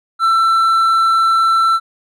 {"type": "tone with hard clipping", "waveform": "triangle", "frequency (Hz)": 1338, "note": "E6", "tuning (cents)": 25, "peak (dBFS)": -11, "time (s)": [0.19, 1.8], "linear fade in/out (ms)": 50, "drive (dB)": 7, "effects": []}